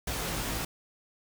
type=noise with comb filter; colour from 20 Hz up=pink; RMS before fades=-33 dBFS; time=0.07-0.65 s; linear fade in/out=5 ms; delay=18 ms; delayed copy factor=+0.9; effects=none